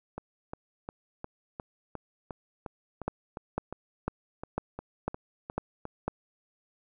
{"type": "two click trains", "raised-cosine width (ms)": 1, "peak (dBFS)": [-15, -23], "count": [7, 17], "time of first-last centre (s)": [[3.08, 6.08], [0.18, 5.854]], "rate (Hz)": [2, 2.82], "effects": []}